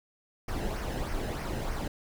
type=noise with flanger; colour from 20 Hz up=brown; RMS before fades=-33 dBFS; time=0.48-1.88 s; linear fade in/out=5 ms; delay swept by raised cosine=0.26 to 0.9 ms; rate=3.2 Hz; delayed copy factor=-0.55; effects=none